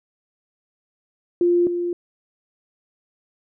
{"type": "tone pair in turn", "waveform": "sine", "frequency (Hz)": [349.2, 349.2], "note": ["F4", "F4"], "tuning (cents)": [0, 0], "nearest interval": "unison", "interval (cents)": 0, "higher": "neither", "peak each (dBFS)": [-14, -21], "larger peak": "first", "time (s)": [[1.41, 1.67], [1.67, 1.93]], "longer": "neither", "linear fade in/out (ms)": 2, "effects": []}